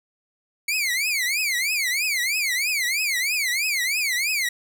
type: tone with vibrato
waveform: sawtooth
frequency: 2217 Hz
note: C#7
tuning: in tune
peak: -18 dBFS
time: 0.68-4.49 s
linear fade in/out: 5 ms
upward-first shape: triangle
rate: 3.1 Hz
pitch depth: 280 cents each way
effects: none

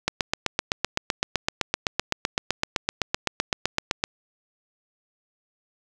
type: click train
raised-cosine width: 0.2 ms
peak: -4 dBFS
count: 32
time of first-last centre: 0.08-4.039 s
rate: 7.83 Hz
effects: none

